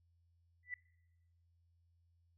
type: tone with exponential growth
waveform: sine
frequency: 1978 Hz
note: B6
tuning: 2 cents sharp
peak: -36 dBFS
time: 0.63-0.74 s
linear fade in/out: 2 ms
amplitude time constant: 22 ms
effects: noise-tail reverb RT60 1.0 s tail -23 dB re dry + added 85 Hz sine -70 dBFS peak until 2.37 s